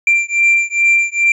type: beating tone pair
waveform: triangle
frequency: 2362 / 2364.4 Hz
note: D7 / D7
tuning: +9 / +11 cents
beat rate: 2.4 Hz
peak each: -12 dBFS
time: 0.07-1.32 s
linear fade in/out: 2 ms
effects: resampled to 22050 Hz